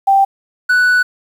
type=tone pair in turn; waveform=sine / triangle; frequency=784 / 1483.7 Hz; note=G5 / F#6; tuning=0 / +4 cents; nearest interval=major seventh; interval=1104 cents; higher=second; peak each=-7 dBFS; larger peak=neither; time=0.07-0.25 / 0.69-1.03 s; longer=second; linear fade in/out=10 ms; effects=7-bit